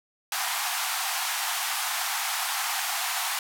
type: band-pass noise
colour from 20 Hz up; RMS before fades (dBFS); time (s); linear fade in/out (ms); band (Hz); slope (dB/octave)
pink; -29; 0.32-3.39; 2; 700 to 16000; 96
effects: none